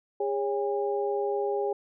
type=tone cluster; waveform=sine; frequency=406.9 / 555 / 810 Hz; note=G#4 / C#5 / G#5; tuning=-35 / +2 / -43 cents; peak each=-27 / -33 / -33 dBFS; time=0.2-1.73 s; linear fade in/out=5 ms; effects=none